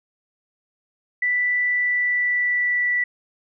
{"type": "tone with pitch glide", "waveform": "sine", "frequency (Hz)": [1975.5, 1961.9], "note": ["B6", "B6"], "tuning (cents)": [0, -12], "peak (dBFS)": -18, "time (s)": [1.22, 3.04], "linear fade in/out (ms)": 5, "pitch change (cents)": -12, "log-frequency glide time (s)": [1.6, 2.9], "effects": []}